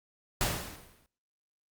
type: noise with exponential decay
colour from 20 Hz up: pink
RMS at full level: -27 dBFS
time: 0.41-1.06 s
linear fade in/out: 0 ms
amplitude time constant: 140 ms
effects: noise-tail reverb RT60 0.5 s tail -22 dB re dry + Opus 48 kbps